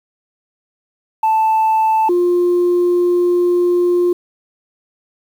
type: tone pair in turn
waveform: sine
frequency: 880 / 353.1 Hz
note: A5 / F4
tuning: 0 / +19 cents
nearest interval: octave + major third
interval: 1581 cents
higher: first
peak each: -9 dBFS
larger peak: neither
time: 1.23-2.09 / 2.09-4.13 s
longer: second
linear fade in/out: 5 ms
effects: tanh soft clip ceiling -9 dBFS + 7-bit